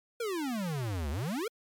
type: exponential two-way sweep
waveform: square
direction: down then up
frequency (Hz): 487.3 to 67.9 to 487.3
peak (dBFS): -32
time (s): 0.2-1.48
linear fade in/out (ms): 5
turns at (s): 1.1
effects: MP3 96 kbps